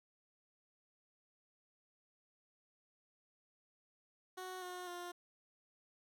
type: tone with pitch steps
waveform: 15% pulse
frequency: 370 / 361.1 / 352.5 Hz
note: F#4 / F#4 / F4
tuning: 0 / -42 / +16 cents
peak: -38 dBFS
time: 4.37-5.12 s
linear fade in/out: 10 ms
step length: 250 ms
effects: none